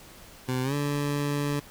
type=tone with pitch glide; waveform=20% pulse; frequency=128 to 144.51 Hz; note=C3 to D3; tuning=-38 to -28 cents; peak=-21 dBFS; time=0.48-1.6 s; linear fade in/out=10 ms; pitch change=+210 cents; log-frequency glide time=0.63-0.74 s; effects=pink hiss -49 dBFS RMS until 1.7 s